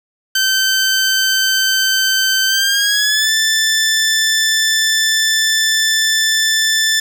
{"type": "tone with pitch glide", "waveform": "15% pulse", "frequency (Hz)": [1544, 1763.4], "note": ["G6", "A6"], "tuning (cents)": [-27, 3], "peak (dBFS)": -6, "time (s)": [0.35, 7], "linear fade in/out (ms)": 5, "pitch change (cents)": 230, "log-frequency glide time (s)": [2.47, 3.32], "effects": []}